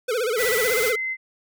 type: tone with vibrato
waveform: square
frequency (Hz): 466.2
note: A#4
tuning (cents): 0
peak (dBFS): -22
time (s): 0.08-0.96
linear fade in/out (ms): 10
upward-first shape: sine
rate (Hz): 16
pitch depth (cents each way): 170
type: noise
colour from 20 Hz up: white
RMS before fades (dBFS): -28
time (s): 0.36-0.93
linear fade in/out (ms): 50
type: tone with pitch glide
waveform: sine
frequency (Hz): 1975.5 to 2061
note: B6 to C7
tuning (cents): 0 to -27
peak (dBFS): -24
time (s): 0.36-1.17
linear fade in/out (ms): 50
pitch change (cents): +73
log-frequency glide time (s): 0.62-0.74
effects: none